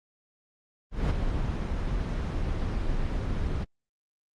brown noise with ADSR envelope, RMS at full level -22 dBFS, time 0.91-3.65 s, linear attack 190 ms, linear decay 13 ms, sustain -6 dB, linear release 20 ms, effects low-pass 5000 Hz 12 dB/octave + Opus 24 kbps

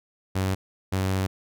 sawtooth tone bursts at uneven times, 95 Hz, F#2, 46 cents sharp, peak -19 dBFS, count 2, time 0.35-0.55 / 0.92-1.27 s, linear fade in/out 10 ms, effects none

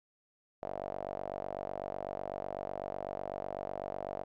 sawtooth tone with band-pass filter, 48 Hz, G1, 36 cents flat, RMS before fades -40 dBFS, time 0.62-4.24 s, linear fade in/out 10 ms, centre 650 Hz, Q 5.2, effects none

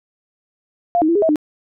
sine tone with pitch steps, 698 / 312.5 / 336.9 / 409.7 / 644 / 301.3 Hz, F5 / D#4 / E4 / G#4 / E5 / D4, -1 / +8 / +38 / -24 / -41 / +44 cents, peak -12 dBFS, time 0.95-1.358 s, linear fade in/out 0 ms, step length 68 ms, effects none

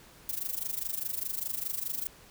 violet noise with amplitude modulation, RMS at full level -31 dBFS, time 0.29-2.07 s, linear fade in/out 0 ms, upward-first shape sine, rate 24.9 Hz, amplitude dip 85%, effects pink hiss -55 dBFS RMS until 2.3 s

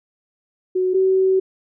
sine tone pair in turn, 370 / 378.9 Hz, F#4 / F#4, 0 / +41 cents, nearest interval unison, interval 41 cents, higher second, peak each -16 / -13 dBFS, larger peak second, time 0.75-0.94 / 0.94-1.4 s, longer second, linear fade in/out 10 ms, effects none

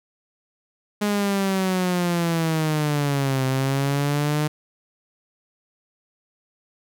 sawtooth linear two-way sweep, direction down then up, 208.5 to 130.81 to 152.1 Hz, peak -16 dBFS, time 1.01-4.48 s, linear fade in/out 10 ms, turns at 3.45 s, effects none

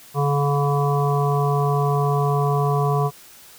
harmonic tone, 142.8 Hz, D3, 48 cents flat, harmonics 1 / 3 / 5 / 7 / 8, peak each -19 / -24 / -26 / -27 / -28 dBFS, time 0.14-3.11 s, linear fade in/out 50 ms, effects white hiss -46 dBFS RMS until 3.58 s

